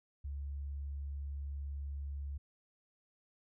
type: tone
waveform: sine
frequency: 70.5 Hz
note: C#2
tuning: 30 cents sharp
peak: -38 dBFS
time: 0.24-2.38 s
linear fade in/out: 10 ms
effects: none